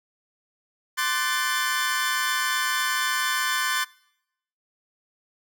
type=chord; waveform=sawtooth; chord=D dominant seventh; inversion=third; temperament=equal with one note detuned; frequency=1046.5 / 1174.7 / 1511.1 / 1760 Hz; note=C6 / D6 / F#6 / A6; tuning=0 / 0 / +36 / 0 cents; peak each=-25 / -28 / -25 / -23 dBFS; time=0.97-3.85 s; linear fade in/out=20 ms; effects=noise-tail reverb RT60 0.8 s tail -24 dB re dry